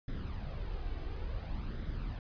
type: noise with flanger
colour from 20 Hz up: brown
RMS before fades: -38 dBFS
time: 0.08-2.19 s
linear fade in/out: 2 ms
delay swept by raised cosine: 0.55 to 2.65 ms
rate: 0.57 Hz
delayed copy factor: +0.5
effects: resampled to 11025 Hz